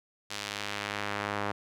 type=tone with band-pass filter sweep; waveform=sawtooth; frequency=102.6 Hz; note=G#2; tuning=21 cents flat; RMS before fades=-35 dBFS; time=0.3-1.52 s; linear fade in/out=10 ms; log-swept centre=4500 to 1100 Hz; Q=0.84; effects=none